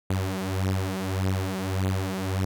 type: beating tone pair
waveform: sawtooth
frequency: 94.1 / 95.8 Hz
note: F#2 / G2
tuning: +30 / -39 cents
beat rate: 1.7 Hz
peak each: -24 dBFS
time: 0.1-2.45 s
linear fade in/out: 5 ms
effects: none